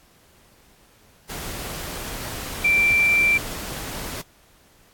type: tone in noise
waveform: sine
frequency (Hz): 2349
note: D7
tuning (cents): 0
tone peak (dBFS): -15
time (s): 2.64-3.38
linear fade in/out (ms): 10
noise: pink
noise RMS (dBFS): -32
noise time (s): 1.29-4.22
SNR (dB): +14
effects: pink hiss -56 dBFS RMS until 4.93 s + AAC 64 kbps